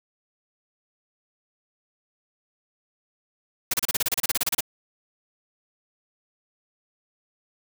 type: noise bursts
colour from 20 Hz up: white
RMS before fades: -23 dBFS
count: 16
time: 3.71-4.607 s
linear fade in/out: 5 ms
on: 27 ms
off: 31 ms
effects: none